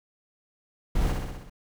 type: noise with echo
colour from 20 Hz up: brown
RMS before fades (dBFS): -25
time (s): 0.95-1.12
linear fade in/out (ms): 5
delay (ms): 63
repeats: 6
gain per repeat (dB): -3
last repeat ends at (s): 1.498
effects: none